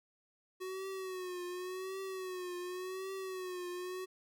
square tone with vibrato, 370 Hz, F#4, in tune, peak -40 dBFS, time 0.6-4.06 s, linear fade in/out 20 ms, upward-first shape triangle, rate 0.89 Hz, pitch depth 76 cents each way, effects none

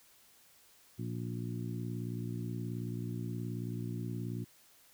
harmonic tone with a mistuned harmonic, 58.7 Hz, A#1, 13 cents sharp, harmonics 2 / 3 / 4 / 5 / 6, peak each -38 / -42 / -44 / -46 / -48 dBFS, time 0.98-4.45 s, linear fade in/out 20 ms, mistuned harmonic 6, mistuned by +22 cents, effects white hiss -63 dBFS RMS until 4.93 s

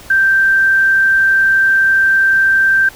sine tone, 1568 Hz, G6, in tune, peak -8 dBFS, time 0.1-2.89 s, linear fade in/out 5 ms, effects pink hiss -37 dBFS RMS until 2.95 s

